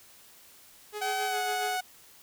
sawtooth tone with tremolo, 419.7 Hz, G#4, 18 cents sharp, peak -29 dBFS, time 0.92-1.78 s, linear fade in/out 50 ms, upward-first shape sine, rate 7.2 Hz, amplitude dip 55%
sawtooth tone with pitch glide, 761 to 738.1 Hz, F#5 to F#5, +48 to -4 cents, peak -25 dBFS, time 1.01-1.81 s, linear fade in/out 10 ms, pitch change -52 cents, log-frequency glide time 1.26-1.37 s
effects white hiss -55 dBFS RMS until 2.22 s

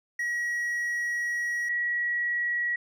triangle / sine tone pair in turn, 1911 / 1920.3 Hz, A#6 / B6, +43 / -49 cents, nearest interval unison, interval 8 cents, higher second, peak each -25 dBFS, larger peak neither, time 0.19-1.69 / 1.69-2.76 s, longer first, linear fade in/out 5 ms, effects none

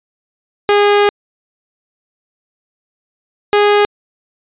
sawtooth tone pair in turn, 409.8 / 412.4 Hz, G#4 / G#4, -23 / -12 cents, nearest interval unison, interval 11 cents, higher second, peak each -4 dBFS, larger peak neither, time 0.69-1.09 / 3.53-3.85 s, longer first, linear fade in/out 0 ms, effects resampled to 8000 Hz

